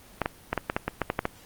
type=clicks; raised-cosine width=0.5 ms; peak=-9 dBFS; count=11; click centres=0.217 / 0.259 / 0.53 / 0.577 / 0.699 / 0.765 / 0.88 / 1.017 / 1.101 / 1.191 / 1.254 s; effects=pink hiss -51 dBFS RMS until 1.45 s + Opus 24 kbps